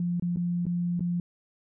sine tone with dropouts, 174.61 Hz, F3, in tune, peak -25 dBFS, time 0-1.2 s, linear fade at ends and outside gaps 2 ms, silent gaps 0.198-0.223 / 0.361-0.37 / 0.655-0.666 / 0.995-1.006 s, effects none

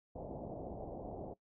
white low-pass noise, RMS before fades -45 dBFS, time 0.15-1.34 s, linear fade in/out 10 ms, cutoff 750 Hz, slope 48 dB/octave, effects noise-tail reverb RT60 0.1 s tail -18 dB re dry

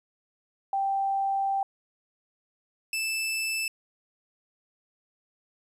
sine / sawtooth tone pair in turn, 784 / 2637 Hz, G5 / E7, 0 / 0 cents, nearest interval octave + major sixth, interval 2100 cents, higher second, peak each -24 / -24 dBFS, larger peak neither, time 0.73-1.63 / 2.93-3.68 s, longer first, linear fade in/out 2 ms, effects resampled to 32000 Hz + 11-bit

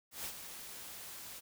white noise with ADSR envelope, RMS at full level -40 dBFS, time 0.11-1.41 s, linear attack 140 ms, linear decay 73 ms, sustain -8 dB, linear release 29 ms, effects none

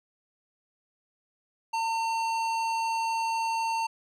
sine tone with hard clipping, 906 Hz, A#5, 50 cents flat, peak -28 dBFS, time 1.73-3.87 s, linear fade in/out 10 ms, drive 14 dB, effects none

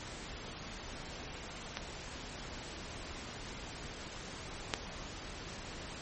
clicks, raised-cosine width 0.2 ms, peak -18 / -12 dBFS, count 2, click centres 1.771 / 4.738 s, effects pink hiss -45 dBFS RMS until 6.01 s + MP3 32 kbps

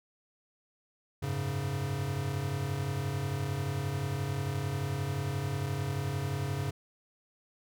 square chord, F# suspended second, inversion none, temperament equal, 92.5 / 103.83 / 138.59 Hz, F#2 / G#2 / C#3, 0 / 0 / 0 cents, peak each -39 / -37 / -34 dBFS, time 1.22-6.71 s, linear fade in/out 10 ms, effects none

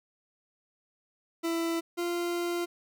40% pulse tone pair in turn, 332.7 / 346.7 Hz, E4 / F4, +16 / -13 cents, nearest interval minor second, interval 71 cents, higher second, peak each -27 / -28 dBFS, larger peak first, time 1.43-1.81 / 1.97-2.66 s, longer second, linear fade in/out 20 ms, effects none

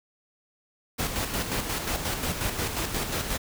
pink noise with tremolo, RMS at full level -28 dBFS, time 0.98-3.38 s, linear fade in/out 20 ms, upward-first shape square, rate 5.6 Hz, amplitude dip 45%, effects none

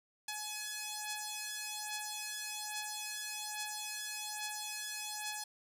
5% pulse beating tone pair, 846 / 847.2 Hz, G#5 / G#5, +32 / +34 cents, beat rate 1.2 Hz, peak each -32 / -29 dBFS, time 0.28-5.44 s, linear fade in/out 5 ms, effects none

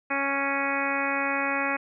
harmonic tone, 277.2 Hz, C#4, in tune, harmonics 1 / 2 / 3 / 4 / 5 / 6 / 7 / 8 / 9, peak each -33 / -33 / -33 / -33 / -33 / -33 / -33 / -33 / -33 dBFS, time 0.1-1.77 s, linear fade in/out 10 ms, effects none

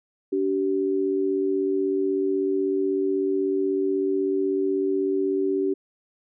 sine tone pair together, 287.9 / 384.1 Hz, D4 / G4, -34 / -35 cents, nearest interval perfect fourth, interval 499 cents, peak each -26 / -22 dBFS, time 0.32-5.74 s, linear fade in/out 10 ms, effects none

